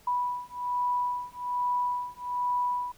sine beating tone pair, 983 / 984.2 Hz, B5 / B5, -8 / -6 cents, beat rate 1.2 Hz, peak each -30 dBFS, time 0.07-2.92 s, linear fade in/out 5 ms, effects pink hiss -58 dBFS RMS until 2.97 s

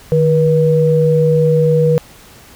sine tone pair together, 153.9 / 482.9 Hz, D#3 / B4, -19 / -39 cents, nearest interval octave + minor sixth, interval 1980 cents, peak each -12 / -11 dBFS, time 0.12-1.98 s, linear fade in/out 0 ms, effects pink hiss -41 dBFS RMS until 2.55 s

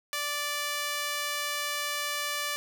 sawtooth tone with high-pass filter, 585 Hz, D5, 7 cents flat, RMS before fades -32 dBFS, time 0.13-2.56 s, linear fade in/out 0 ms, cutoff 1500 Hz, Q 0.74, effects none

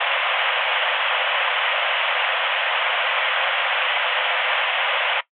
white band-pass noise, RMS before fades -21 dBFS, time 0-5.21 s, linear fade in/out 10 ms, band 510 to 3300 Hz, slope 96 dB/octave, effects noise-tail reverb RT60 0.1 s tail -17 dB re dry + MP3 96 kbps

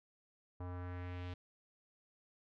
square tone with low-pass filter sweep, 89.5 Hz, F2, 43 cents sharp, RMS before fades -44 dBFS, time 0.6-1.34 s, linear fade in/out 5 ms, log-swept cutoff 1000 to 3500 Hz, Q 1.7, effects none

